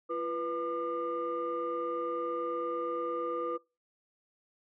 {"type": "tone cluster", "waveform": "sine", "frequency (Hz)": [341.4, 492.4, 1204], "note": ["F4", "B4", "D6"], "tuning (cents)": [-39, -5, 43], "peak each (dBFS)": [-37, -33, -35], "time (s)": [0.09, 3.58], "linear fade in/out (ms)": 20, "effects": ["noise-tail reverb RT60 0.3 s tail -25 dB re dry", "tanh soft clip ceiling -25 dBFS"]}